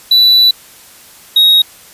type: tone pair in turn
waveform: triangle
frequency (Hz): 3962 / 3778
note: B7 / A#7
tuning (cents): +5 / +22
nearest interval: minor second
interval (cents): 83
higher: first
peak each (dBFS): -3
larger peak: neither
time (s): 0.11-0.51 / 1.36-1.62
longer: first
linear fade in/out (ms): 5
effects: white hiss -39 dBFS RMS until 1.93 s + resampled to 32000 Hz